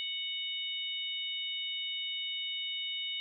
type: harmonic tone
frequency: 740 Hz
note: F#5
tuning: in tune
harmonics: 3 / 4 / 5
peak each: -42 / -37 / -38 dBFS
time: 0-3.2 s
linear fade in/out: 0 ms
effects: none